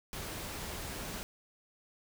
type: noise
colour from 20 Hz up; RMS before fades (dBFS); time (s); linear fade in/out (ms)
pink; -41; 0.13-1.23; 0
effects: none